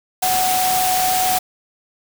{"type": "tone in noise", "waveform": "sine", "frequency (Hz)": 742, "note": "F#5", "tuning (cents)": 5, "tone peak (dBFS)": -17, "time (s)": [0.22, 1.39], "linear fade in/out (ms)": 10, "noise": "white", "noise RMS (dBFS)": -21, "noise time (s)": [0.22, 1.39], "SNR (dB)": 1, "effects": []}